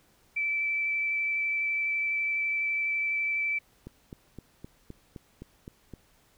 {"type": "tone with vibrato", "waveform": "sine", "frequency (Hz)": 2321, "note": "D7", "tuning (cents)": -21, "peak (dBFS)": -26, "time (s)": [0.36, 3.59], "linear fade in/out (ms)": 10, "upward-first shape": "sine", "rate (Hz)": 12, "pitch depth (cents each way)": 10}
{"type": "click train", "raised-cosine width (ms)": 3, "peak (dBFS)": -28, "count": 9, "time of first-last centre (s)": [3.87, 5.937], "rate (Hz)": 3.87}
{"effects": ["pink hiss -64 dBFS RMS until 6.37 s"]}